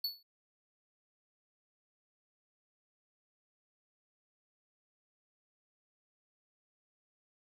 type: tone with exponential decay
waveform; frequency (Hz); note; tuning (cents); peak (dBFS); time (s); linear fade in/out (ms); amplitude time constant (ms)
square; 4435; C#8; 0; -30; 0.04-0.23; 5; 41
effects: none